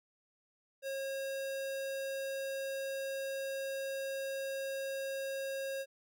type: tone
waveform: square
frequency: 542 Hz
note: C#5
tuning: 39 cents flat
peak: -37 dBFS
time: 0.82-5.86 s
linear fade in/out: 50 ms
effects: none